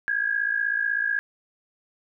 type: tone pair together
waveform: sine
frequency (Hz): 1616.9 / 1673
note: G#6 / G#6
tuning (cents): -47 / +12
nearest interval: minor second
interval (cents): 59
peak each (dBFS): -25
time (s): 0.08-1.19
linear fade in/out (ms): 0
effects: none